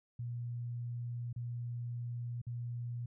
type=tone with dropouts; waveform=sine; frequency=119.9 Hz; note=A#2; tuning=49 cents sharp; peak=-37 dBFS; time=0.19-3.06 s; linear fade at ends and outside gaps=5 ms; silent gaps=1.329-1.361 / 2.417-2.467 s; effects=none